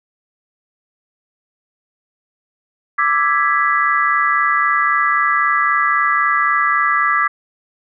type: chord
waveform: sine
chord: E dominant seventh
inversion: third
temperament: equal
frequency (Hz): 1174.7 / 1318.5 / 1661.2 / 1975.5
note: D6 / E6 / G#6 / B6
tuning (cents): 0 / 0 / 0 / 0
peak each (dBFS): -16 / -20 / -19 / -19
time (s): 2.98-7.28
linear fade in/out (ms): 10
effects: none